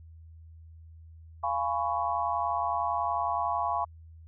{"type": "chord", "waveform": "sine", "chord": "C# dominant seventh", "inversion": "first", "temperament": "just", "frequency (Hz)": [693, 831.5, 997.9, 1108.7], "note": ["E#5", "G#5", "B5", "C#6"], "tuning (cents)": [-14, 2, 18, 0], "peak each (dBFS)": -32, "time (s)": [1.43, 3.85], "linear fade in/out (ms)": 10, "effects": ["added 81 Hz sine -47 dBFS peak until 4.27 s"]}